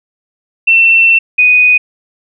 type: tone pair in turn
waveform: sine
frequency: 2692 / 2487 Hz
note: E7 / D#7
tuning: +36 / -1 cents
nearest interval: minor second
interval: 137 cents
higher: first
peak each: -4 dBFS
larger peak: neither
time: 0.67-1.19 / 1.38-1.78 s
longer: first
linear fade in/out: 10 ms
effects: none